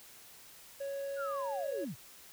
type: tone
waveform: triangle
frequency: 555 Hz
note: C#5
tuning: 2 cents sharp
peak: -34 dBFS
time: 0.8-1.85 s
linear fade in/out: 10 ms
type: linear sweep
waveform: sine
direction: down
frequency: 1480 to 92.5 Hz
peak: -37 dBFS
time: 1.16-1.96 s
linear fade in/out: 50 ms
effects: white hiss -55 dBFS RMS until 2.32 s